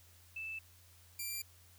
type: tone pair in turn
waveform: sine / 5% pulse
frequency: 2637 / 2362 Hz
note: E7 / D7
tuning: 0 / +9 cents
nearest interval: major second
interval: 191 cents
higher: first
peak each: -40 / -29 dBFS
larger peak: second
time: 0.36-0.59 / 1.19-1.42 s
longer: neither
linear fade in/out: 5 ms
effects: added 87 Hz sine -62 dBFS peak until 1.78 s + white hiss -64 dBFS RMS until 1.78 s